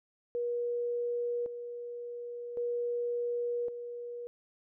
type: tone with tremolo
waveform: sine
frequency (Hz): 479.7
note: A#4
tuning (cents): +50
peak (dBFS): -30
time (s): 0.35-4.27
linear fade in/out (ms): 0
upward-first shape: square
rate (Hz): 0.45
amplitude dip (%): 60
effects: none